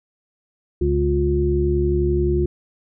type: harmonic tone with a mistuned harmonic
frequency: 71.1 Hz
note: C#2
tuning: 45 cents sharp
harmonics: 1 / 2 / 3 / 5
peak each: -20 / -25 / -29 / -19 dBFS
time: 0.81-2.46 s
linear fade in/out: 5 ms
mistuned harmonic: 1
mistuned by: -22 cents
effects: none